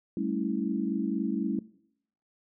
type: chord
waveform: sine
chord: A dominant seventh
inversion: third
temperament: equal with one note detuned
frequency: 196 / 220 / 277.2 / 326.6 Hz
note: G3 / A3 / C#4 / E4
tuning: 0 / 0 / 0 / -16 cents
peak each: -33 dBFS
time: 0.17-1.59 s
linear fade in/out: 2 ms
effects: noise-tail reverb RT60 0.7 s tail -20 dB re dry